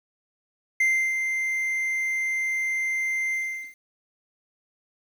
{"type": "tone with ADSR envelope", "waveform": "triangle", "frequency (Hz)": 2087, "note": "C7", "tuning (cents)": -5, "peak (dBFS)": -16, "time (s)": [0.8, 3.75], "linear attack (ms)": 6, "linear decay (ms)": 320, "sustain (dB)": -6, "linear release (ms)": 420, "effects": ["9-bit"]}